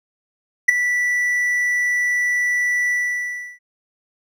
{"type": "tone with ADSR envelope", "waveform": "triangle", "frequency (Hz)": 1964, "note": "B6", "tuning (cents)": -10, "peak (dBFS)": -3, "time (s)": [0.68, 3.59], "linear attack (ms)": 11, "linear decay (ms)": 9, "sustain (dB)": -12, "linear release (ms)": 680, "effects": []}